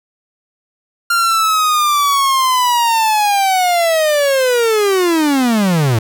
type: linear sweep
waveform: 45% pulse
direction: down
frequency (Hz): 1396.9 to 105.3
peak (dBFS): -11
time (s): 1.1-5.99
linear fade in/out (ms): 5
effects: none